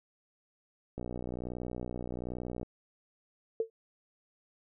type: click train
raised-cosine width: 2 ms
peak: -25 dBFS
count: 102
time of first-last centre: 0.98-2.63 s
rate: 61.2 Hz
type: tone with exponential decay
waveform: sine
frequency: 450.3 Hz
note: A4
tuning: 40 cents sharp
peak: -23 dBFS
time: 3.6-3.7 s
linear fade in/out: 2 ms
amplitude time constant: 20 ms
effects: none